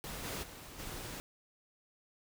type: noise with level steps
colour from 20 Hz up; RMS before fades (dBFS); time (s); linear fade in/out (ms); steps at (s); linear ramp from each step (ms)
pink; -43 / -40 / -50 / -44; 0.04-1.2; 0; 0.23 / 0.42 / 0.78; 20
effects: none